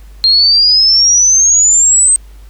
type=exponential sweep; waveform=sine; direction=up; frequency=4186 to 8330 Hz; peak=-5 dBFS; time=0.24-2.16 s; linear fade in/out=0 ms; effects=added 50 Hz sine -32 dBFS peak until 2.49 s + pink hiss -48 dBFS RMS until 2.49 s